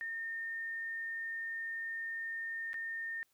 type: tone with dropouts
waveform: sine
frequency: 1823 Hz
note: A#6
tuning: 39 cents flat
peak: -37 dBFS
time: 0.01-3.23 s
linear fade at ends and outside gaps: 0 ms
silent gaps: 2.732-2.742 s
effects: white hiss -75 dBFS RMS until 3.33 s